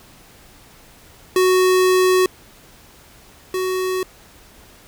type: tone pair in turn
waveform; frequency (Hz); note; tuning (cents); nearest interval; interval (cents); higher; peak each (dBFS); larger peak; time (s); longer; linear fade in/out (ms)
square; 370 / 372; F#4 / F#4; 0 / +9; unison; 9; second; -13 / -20; first; 1.36-2.26 / 3.54-4.03; first; 2
effects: pink hiss -47 dBFS RMS until 4.87 s